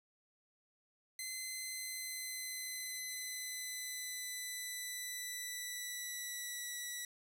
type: tone with pitch glide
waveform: 10% pulse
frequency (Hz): 2053 to 1951.3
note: C7 to B6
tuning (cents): -33 to -21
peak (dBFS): -32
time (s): 1.19-7.05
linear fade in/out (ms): 2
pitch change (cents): -88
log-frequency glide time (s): 1.68-6.72
effects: none